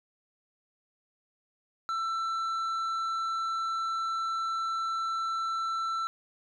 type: tone with tanh clipping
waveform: sine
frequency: 1335 Hz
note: E6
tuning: 22 cents sharp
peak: -30 dBFS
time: 1.89-6.07 s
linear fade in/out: 0 ms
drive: 7 dB
effects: none